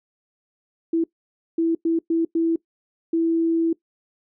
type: tone bursts at uneven times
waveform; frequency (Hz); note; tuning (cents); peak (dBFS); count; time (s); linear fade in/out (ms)
sine; 330; E4; +2; -17; 6; 0.93-1.04 / 1.58-1.75 / 1.85-1.99 / 2.1-2.25 / 2.35-2.56 / 3.13-3.73; 5
effects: noise-tail reverb RT60 0.1 s tail -20 dB re dry